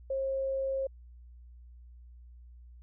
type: tone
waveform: sine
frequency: 537 Hz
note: C5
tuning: 45 cents sharp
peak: -29 dBFS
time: 0.1-0.87 s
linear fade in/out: 5 ms
effects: added 60 Hz sine -49 dBFS peak until 2.82 s